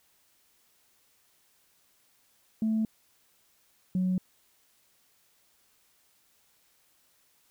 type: tone pair in turn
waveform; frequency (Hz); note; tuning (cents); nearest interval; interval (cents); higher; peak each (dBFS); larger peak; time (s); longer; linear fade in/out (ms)
sine; 220 / 184.25; A3 / F#3; 0 / -7; minor third; 307; first; -23; neither; 2.62-2.85 / 3.95-4.18; neither; 2
effects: tanh soft clip ceiling -21 dBFS + white hiss -67 dBFS RMS until 7.5 s